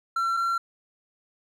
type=tone pair in turn; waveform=triangle; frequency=1355 / 1363.6 Hz; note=E6 / F6; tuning=+47 / -42 cents; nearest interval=unison; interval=11 cents; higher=second; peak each=-21 dBFS; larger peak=neither; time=0.16-0.37 / 0.37-0.58 s; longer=neither; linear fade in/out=5 ms; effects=none